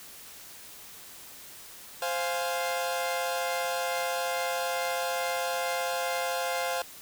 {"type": "chord", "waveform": "sawtooth", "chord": "F minor", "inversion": "second", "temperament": "equal", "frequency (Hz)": [523.3, 698.5, 830.6], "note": ["C5", "F5", "Ab5"], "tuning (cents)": [0, 0, 0], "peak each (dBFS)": [-28, -28, -32], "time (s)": [2.02, 6.82], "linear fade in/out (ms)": 2, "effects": ["white hiss -47 dBFS RMS until 7.01 s"]}